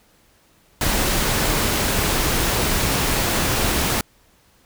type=noise; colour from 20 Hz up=pink; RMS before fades=-20 dBFS; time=0.81-4.01 s; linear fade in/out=2 ms; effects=pink hiss -57 dBFS RMS until 4.65 s